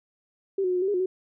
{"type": "tone with pitch steps", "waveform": "sine", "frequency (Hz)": [390, 366.1, 363.2, 359.9, 381.9, 410.8, 361.5, 373.4], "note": ["G4", "F#4", "F#4", "F#4", "G4", "G#4", "F#4", "F#4"], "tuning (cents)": [-9, -18, -32, -48, -45, -19, -40, 16], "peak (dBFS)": -22, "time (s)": [0.58, 1.06], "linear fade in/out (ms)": 5, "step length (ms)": 60, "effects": []}